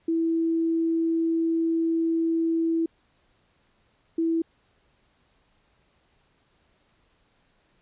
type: tone pair in turn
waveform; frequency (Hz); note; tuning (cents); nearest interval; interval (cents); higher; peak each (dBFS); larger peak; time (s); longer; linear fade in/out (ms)
sine; 328.8 / 328.8; E4 / E4; -4 / -4; unison; 0; neither; -21; neither; 0.08-2.86 / 4.18-4.42; first; 5
effects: pink hiss -66 dBFS RMS until 7.81 s + resampled to 8000 Hz